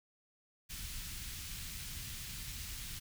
pink band-stop noise, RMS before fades -44 dBFS, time 0.69-3 s, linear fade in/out 20 ms, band 120 to 2500 Hz, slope 12 dB/octave, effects none

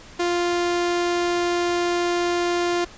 sawtooth tone, 349.2 Hz, F4, in tune, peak -16 dBFS, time 0.19-2.85 s, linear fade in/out 10 ms, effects pink hiss -44 dBFS RMS until 2.97 s + resampled to 16000 Hz

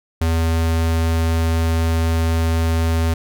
square tone, 82 Hz, E2, 9 cents flat, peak -16 dBFS, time 0.21-3.14 s, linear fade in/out 5 ms, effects none

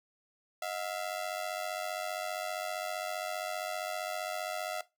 sawtooth ring-modulated tone, 674 Hz, E5, 38 cents sharp, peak -28 dBFS, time 0.62-4.81 s, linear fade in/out 2 ms, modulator 47.6 Hz, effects noise-tail reverb RT60 0.2 s tail -17 dB re dry

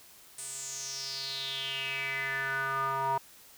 square tone with band-pass filter sweep, 135.3 Hz, C#3, 42 cents flat, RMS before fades -34 dBFS, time 0.38-3.18 s, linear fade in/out 5 ms, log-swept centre 8900 to 910 Hz, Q 6.1, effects white hiss -55 dBFS RMS until 3.57 s

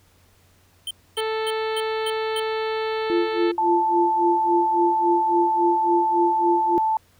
square tone bursts, 3114 Hz, G7, 12 cents flat, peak -27 dBFS, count 6, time 0.87-2.398 s, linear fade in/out 2 ms, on 38 ms, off 260 ms
harmonic tone, 440 Hz, A4, in tune, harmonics 1 / 2 / 3 / 4 / 5 / 6 / 7 / 8 / 9 / 10, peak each -24 / -30 / -34 / -36 / -38 / -40 / -41 / -42 / -43 / -44 dBFS, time 1.17-3.52 s, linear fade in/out 10 ms
sine tone with tremolo, 345.4 Hz, F4, 19 cents flat, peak -17 dBFS, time 3.1-6.78 s, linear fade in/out 0 ms, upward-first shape sine, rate 3.6 Hz, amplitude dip 95%
sine tone, 879 Hz, A5, 2 cents flat, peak -18 dBFS, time 3.58-6.97 s, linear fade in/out 2 ms
effects added 90 Hz sine -59 dBFS peak until 7.19 s + pink hiss -59 dBFS RMS until 7.19 s

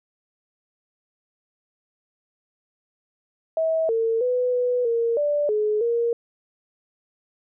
sine tone with pitch steps, 645 / 453.2 / 498.1 / 493.8 / 464.1 / 586 / 424.3 / 468.8 Hz, E5 / A#4 / B4 / B4 / A#4 / D5 / G#4 / A#4, -38 / -49 / +15 / 0 / -8 / -4 / +37 / +10 cents, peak -19 dBFS, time 3.57-6.13 s, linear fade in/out 2 ms, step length 320 ms, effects none

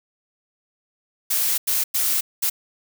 blue noise bursts at uneven times, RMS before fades -21 dBFS, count 4, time 1.3-1.58 / 1.67-1.84 / 1.94-2.21 / 2.42-2.5 s, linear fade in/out 10 ms, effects none

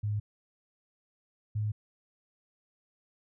sine tone pair in turn, 104.6 / 106.24 Hz, G#2 / G#2, +13 / +40 cents, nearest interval unison, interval 27 cents, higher second, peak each -28 dBFS, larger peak neither, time 0.03-0.2 / 1.55-1.72 s, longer neither, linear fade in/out 10 ms, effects none

